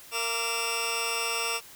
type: tone cluster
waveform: 20% pulse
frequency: 461.6 / 682 / 1168 / 2630 / 2794 Hz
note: A#4 / F5 / D6 / E7 / F7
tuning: -17 / -41 / -10 / -5 / 0 cents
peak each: -30 / -34 / -29 / -29 / -28 dBFS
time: 0.11-1.61 s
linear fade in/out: 50 ms
effects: white hiss -49 dBFS RMS until 1.75 s